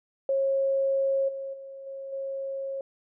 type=tone with level steps; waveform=sine; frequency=543 Hz; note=C#5; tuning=36 cents flat; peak=-22 / -32 / -39 / -35 / -30 dBFS; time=0.29-2.81 s; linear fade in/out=2 ms; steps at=1.28 / 1.53 / 1.86 / 2.12 s; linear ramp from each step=10 ms; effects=none